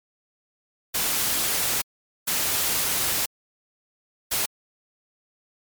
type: noise bursts at uneven times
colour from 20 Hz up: white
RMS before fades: -24 dBFS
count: 3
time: 0.94-1.82 / 2.27-3.26 / 4.31-4.46 s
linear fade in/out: 10 ms
effects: MP3 96 kbps